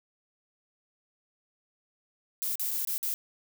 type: noise with dropouts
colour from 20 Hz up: violet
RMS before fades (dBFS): -31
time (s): 2.42-3.14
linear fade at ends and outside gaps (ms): 0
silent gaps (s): 2.555-2.596 / 2.707-2.712 / 2.85-2.873 / 2.98-3.029
effects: none